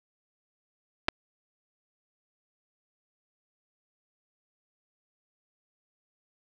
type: clicks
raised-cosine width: 0.3 ms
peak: -9 dBFS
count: 2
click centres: 1.084 / 1.087 s
effects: none